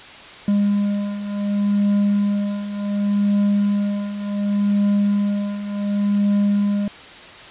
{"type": "beating tone pair", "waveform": "triangle", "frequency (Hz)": [202.8, 203.48], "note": ["G#3", "G#3"], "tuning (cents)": [-41, -35], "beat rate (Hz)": 0.68, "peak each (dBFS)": [-21, -16], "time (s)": [0.48, 6.88], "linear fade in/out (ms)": 2, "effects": ["white hiss -39 dBFS RMS until 7.5 s", "resampled to 8000 Hz"]}